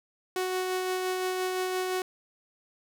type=tone with tremolo; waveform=sawtooth; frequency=370 Hz; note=F#4; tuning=in tune; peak=-23 dBFS; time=0.36-2.02 s; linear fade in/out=2 ms; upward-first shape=sine; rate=5.8 Hz; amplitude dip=25%; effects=none